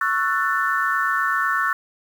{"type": "chord", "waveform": "sine", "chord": "F# minor seventh", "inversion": "second", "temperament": "just", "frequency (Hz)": [1110, 1332, 1480, 1776], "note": ["C#6", "E6", "F#6", "A6"], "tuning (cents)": [2, 18, 0, 16], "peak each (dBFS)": -24, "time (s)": [0.01, 1.73], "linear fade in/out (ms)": 2, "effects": ["7-bit"]}